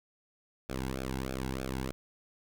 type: tone with flanger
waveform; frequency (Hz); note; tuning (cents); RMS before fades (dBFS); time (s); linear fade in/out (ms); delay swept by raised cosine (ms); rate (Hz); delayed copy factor
sawtooth; 65.41; C2; 0; -36; 0.69-1.92; 0; 1 to 1.68; 3.2; -1
effects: none